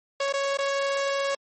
sawtooth tone with dropouts, 554.4 Hz, C#5, in tune, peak -20 dBFS, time 0.2-1.35 s, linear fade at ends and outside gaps 5 ms, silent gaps 0.326-0.337 / 0.573-0.586 s, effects MP3 32 kbps

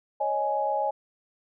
sine chord, C# suspended second, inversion none, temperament equal with one note detuned, 554.4 / 622.3 / 834.9 Hz, C#5 / D#5 / G#5, 0 / 0 / +9 cents, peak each -30 / -30 / -26 dBFS, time 0.2-0.91 s, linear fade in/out 10 ms, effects none

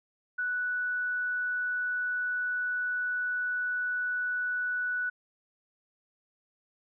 sine tone, 1480 Hz, F#6, in tune, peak -28 dBFS, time 0.38-5.1 s, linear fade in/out 10 ms, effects none

